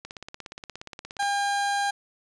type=click train; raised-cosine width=0.2 ms; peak=-21 dBFS; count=21; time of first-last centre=0.05-1.226 s; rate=17 Hz
type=tone; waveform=30% pulse; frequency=805 Hz; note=G5; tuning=46 cents sharp; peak=-21 dBFS; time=1.19-1.91 s; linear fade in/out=10 ms
effects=resampled to 22050 Hz